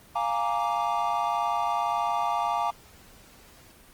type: chord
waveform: triangle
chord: Bb dominant seventh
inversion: second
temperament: equal with one note detuned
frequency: 698.5 / 830.6 / 932.3 / 1167.9 Hz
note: F5 / Ab5 / Bb5 / D6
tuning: 0 / 0 / 0 / -10 cents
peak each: -28 dBFS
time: 0.15-2.71 s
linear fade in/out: 10 ms
effects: pink hiss -53 dBFS RMS until 3.93 s + Opus 24 kbps